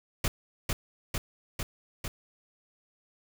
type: noise with echo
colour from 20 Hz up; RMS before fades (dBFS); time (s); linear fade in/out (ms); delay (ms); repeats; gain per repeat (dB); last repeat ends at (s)
pink; -27; 0.24-0.28; 2; 450; 4; -2; 2.08
effects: none